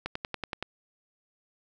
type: click train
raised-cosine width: 0.3 ms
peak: -16 dBFS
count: 7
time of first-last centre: 0.06-0.626 s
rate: 10.6 Hz
effects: none